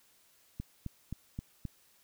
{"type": "click train", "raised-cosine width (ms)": 5, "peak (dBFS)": -25, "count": 5, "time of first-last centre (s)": [0.6, 1.653], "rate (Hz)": 3.8, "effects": ["white hiss -66 dBFS RMS until 2.03 s"]}